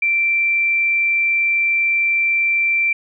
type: tone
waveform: sine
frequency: 2349 Hz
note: D7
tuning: in tune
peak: -14 dBFS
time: 0.02-2.93 s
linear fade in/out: 5 ms
effects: none